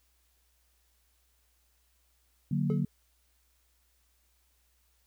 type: chord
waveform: sine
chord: D augmented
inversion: none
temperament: equal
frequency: 146.83 / 185 / 233.1 Hz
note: D3 / F#3 / A#3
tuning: 0 / 0 / 0 cents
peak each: -29 / -31 / -33 dBFS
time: 2.51-2.85 s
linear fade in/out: 5 ms
type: tone with exponential decay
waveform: triangle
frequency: 429.4 Hz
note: A4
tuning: 42 cents flat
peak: -27 dBFS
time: 2.7-2.88 s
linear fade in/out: 0 ms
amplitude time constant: 37 ms
effects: added 60 Hz sine -70 dBFS peak until 5.06 s + white hiss -72 dBFS RMS until 5.06 s